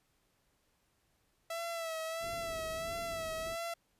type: tone with vibrato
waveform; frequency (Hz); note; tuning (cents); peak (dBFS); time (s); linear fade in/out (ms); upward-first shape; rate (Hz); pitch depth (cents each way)
sawtooth; 659.3; E5; 0; -33; 1.5-3.74; 5; sine; 1.5; 48
type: low-pass noise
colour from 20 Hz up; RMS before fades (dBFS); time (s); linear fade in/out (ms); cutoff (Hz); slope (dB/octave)
pink; -50; 2.2-3.57; 50; 480; 96
effects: pink hiss -75 dBFS RMS until 3.99 s + resampled to 32000 Hz